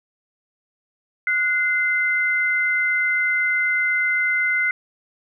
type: tone pair together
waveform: sine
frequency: 1463 / 2069 Hz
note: F#6 / C7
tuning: -20 / -20 cents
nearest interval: tritone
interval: 600 cents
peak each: -22 / -19 dBFS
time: 1.27-4.71 s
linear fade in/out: 2 ms
effects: none